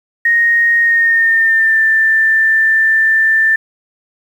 sine tone with pitch glide, 1864.7 to 1777.4 Hz, A#6 to A6, 0 to +17 cents, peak -8 dBFS, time 0.25-3.56 s, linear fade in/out 5 ms, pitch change -83 cents, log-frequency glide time 0.8-1.81 s, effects 7-bit

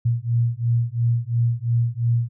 sine beating tone pair, 116.54 / 119.44 Hz, A#2 / A#2, 0 / +43 cents, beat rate 2.9 Hz, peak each -21 dBFS, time 0.05-2.29 s, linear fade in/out 10 ms, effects none

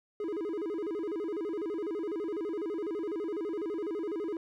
triangle tone with vibrato, 370 Hz, F#4, in tune, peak -30 dBFS, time 0.2-4.37 s, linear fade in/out 2 ms, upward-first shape square, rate 12 Hz, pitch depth 210 cents each way, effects none

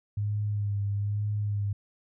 sine tone with vibrato, 102.7 Hz, G#2, 19 cents flat, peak -26 dBFS, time 0.17-1.73 s, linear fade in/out 5 ms, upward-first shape sine, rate 1.1 Hz, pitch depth 31 cents each way, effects none

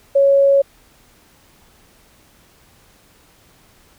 sine tone, 554.4 Hz, C#5, in tune, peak -9 dBFS, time 0.15-0.62 s, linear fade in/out 10 ms, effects pink hiss -52 dBFS RMS until 3.98 s

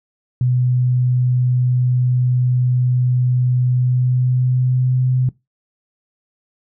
sine tone with pitch glide, 125.2 to 127.76 Hz, B2 to C3, +24 to -41 cents, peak -13 dBFS, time 0.41-5.29 s, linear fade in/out 2 ms, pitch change +35 cents, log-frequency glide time 3.69-5.06 s, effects noise-tail reverb RT60 0.2 s tail -20 dB re dry

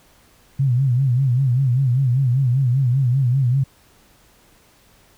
sine tone with vibrato, 129 Hz, C3, 24 cents flat, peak -14 dBFS, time 0.59-3.64 s, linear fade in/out 10 ms, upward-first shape sine, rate 5.1 Hz, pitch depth 130 cents each way, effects pink hiss -54 dBFS RMS until 5.17 s

